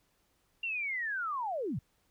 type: linear sweep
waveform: sine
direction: down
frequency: 2791 to 94.2 Hz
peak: -32 dBFS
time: 0.63-1.79 s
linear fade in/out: 5 ms
effects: pink hiss -73 dBFS RMS until 2.1 s